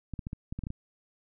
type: clicks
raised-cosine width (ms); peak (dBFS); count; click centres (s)
5; -23; 9; 0.137 / 0.192 / 0.269 / 0.331 / 0.525 / 0.59 / 0.637 / 0.669 / 0.704
effects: none